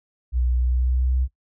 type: tone with pitch glide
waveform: sine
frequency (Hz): 61.6 to 64.1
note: B1 to C2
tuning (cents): -4 to -35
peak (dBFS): -17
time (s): 0.32-1.28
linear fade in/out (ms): 50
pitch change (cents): +69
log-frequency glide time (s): 0.56-1.16
effects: noise-tail reverb RT60 0.1 s tail -18 dB re dry + tanh soft clip ceiling -13 dBFS